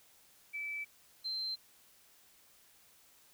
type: tone pair in turn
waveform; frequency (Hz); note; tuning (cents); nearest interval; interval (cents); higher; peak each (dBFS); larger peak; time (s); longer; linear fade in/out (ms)
sine; 2312 / 4120; D7 / C8; -28 / -28; minor seventh; 1000; second; -37 / -35; second; 0.53-0.85 / 1.24-1.56; neither; 20
effects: white hiss -64 dBFS RMS until 3.33 s